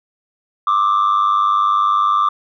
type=tone with amplitude modulation; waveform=sine; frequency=1180 Hz; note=D6; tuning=8 cents sharp; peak=-6 dBFS; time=0.67-2.29 s; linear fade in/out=5 ms; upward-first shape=sine; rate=100 Hz; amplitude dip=95%; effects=tanh soft clip ceiling -8 dBFS